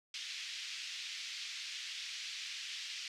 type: band-pass noise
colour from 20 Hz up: pink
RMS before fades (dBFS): -44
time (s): 0.14-3.08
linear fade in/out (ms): 2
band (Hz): 2300 to 5700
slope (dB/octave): 24
effects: none